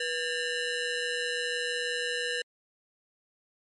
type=ring-modulated tone; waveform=20% pulse; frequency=1140 Hz; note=C#6; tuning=48 cents sharp; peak=-21 dBFS; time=0-2.42 s; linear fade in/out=5 ms; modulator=653 Hz; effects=low-pass 8000 Hz 12 dB/octave + MP3 48 kbps